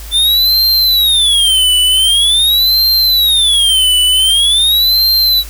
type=tone with vibrato; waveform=square; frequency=3520 Hz; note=A7; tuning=in tune; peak=-8 dBFS; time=0.11-5.44 s; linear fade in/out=50 ms; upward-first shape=sine; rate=0.45 Hz; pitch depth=290 cents each way; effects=added 53 Hz sine -26 dBFS peak until 5.49 s + white hiss -33 dBFS RMS until 5.49 s